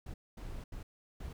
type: noise bursts at uneven times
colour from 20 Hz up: brown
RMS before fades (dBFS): -43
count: 4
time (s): 0.06-0.14 / 0.37-0.64 / 0.72-0.83 / 1.2-1.33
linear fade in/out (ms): 5
effects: none